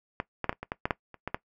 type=clicks; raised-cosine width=0.5 ms; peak=-14 / -14 / -9 / -23 / -21 / -15 / -12 / -10 / -29 / -17 / -13 dBFS; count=11; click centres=0.201 / 0.443 / 0.494 / 0.528 / 0.63 / 0.719 / 0.855 / 0.908 / 1.143 / 1.276 / 1.345 s; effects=noise-tail reverb RT60 0.1 s tail -19 dB re dry